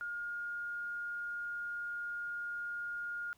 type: tone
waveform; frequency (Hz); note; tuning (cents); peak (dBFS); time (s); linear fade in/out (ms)
sine; 1421; F6; +30; -37; 0.01-3.33; 0
effects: pink hiss -69 dBFS RMS until 3.37 s